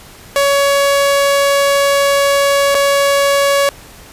sawtooth tone with dropouts, 561 Hz, C#5, 21 cents sharp, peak -6 dBFS, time 0.36-3.69 s, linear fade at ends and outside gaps 1 ms, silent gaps 2.746-2.75 s, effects pink hiss -38 dBFS RMS until 4.12 s + resampled to 32000 Hz

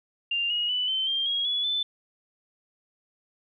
sine tone with pitch steps, 2792 / 2885 / 2982 / 3082 / 3185 / 3292 / 3402 / 3516 Hz, F7 / F#7 / F#7 / G7 / G7 / G#7 / G#7 / A7, -1 / -44 / +13 / -30 / +27 / -16 / +41 / -2 cents, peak -24 dBFS, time 0.31-1.83 s, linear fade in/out 5 ms, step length 190 ms, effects none

